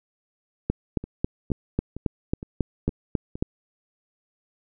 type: two click trains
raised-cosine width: 3 ms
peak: -21 / -9 dBFS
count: 6 / 11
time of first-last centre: 1.04-3.355 / 0.7-3.425 s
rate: 2.16 / 3.67 Hz
effects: none